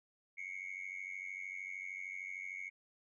sine tone with amplitude modulation, 2197 Hz, C#7, 16 cents flat, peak -36 dBFS, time 0.37-2.7 s, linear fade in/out 20 ms, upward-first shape sine, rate 93.2 Hz, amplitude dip 95%, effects tanh soft clip ceiling -37 dBFS

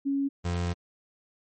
sine / 30% pulse tone pair in turn, 277.2 / 87.31 Hz, C#4 / F2, 0 / 0 cents, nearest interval octave + minor sixth, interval 2000 cents, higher first, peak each -24 dBFS, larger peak neither, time 0.05-0.29 / 0.44-0.74 s, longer second, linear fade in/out 20 ms, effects MP3 32 kbps

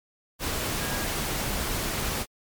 sine tone in noise, 1635 Hz, G#6, 28 cents flat, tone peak -37 dBFS, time 0.77-1.08 s, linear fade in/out 50 ms, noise pink, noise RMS -29 dBFS, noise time 0.39-2.26 s, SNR -11 dB, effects MP3 96 kbps

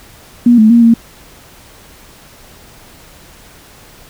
sine tone with pitch steps, 240 / 217.4 / 235.1 / 230.4 Hz, B3 / A3 / A#3 / A#3, -49 / -21 / +15 / -20 cents, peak -3 dBFS, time 0.46-0.94 s, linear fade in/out 5 ms, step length 120 ms, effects pink hiss -40 dBFS RMS until 4.09 s

